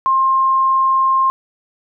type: tone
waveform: sine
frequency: 1061 Hz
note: C6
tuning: 24 cents sharp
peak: -11 dBFS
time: 0.06-1.3 s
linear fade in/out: 0 ms
effects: none